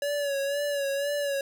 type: tone with vibrato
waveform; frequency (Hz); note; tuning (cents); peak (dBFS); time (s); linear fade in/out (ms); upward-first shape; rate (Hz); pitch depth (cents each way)
square; 566; C#5; +36; -27; 0.02-1.41; 2; sine; 2; 47
effects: none